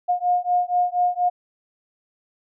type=beating tone pair; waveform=sine; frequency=713 / 717.2 Hz; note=F5 / F5; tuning=+36 / +46 cents; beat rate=4.2 Hz; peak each=-21 dBFS; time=0.08-1.3 s; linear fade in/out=20 ms; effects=none